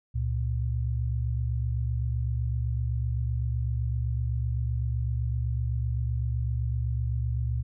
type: tone pair together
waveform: sine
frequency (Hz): 69.25 / 117.1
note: C#2 / A#2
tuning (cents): -1 / +8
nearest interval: major sixth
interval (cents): 909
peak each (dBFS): -28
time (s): 0.14-7.63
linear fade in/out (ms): 20
effects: none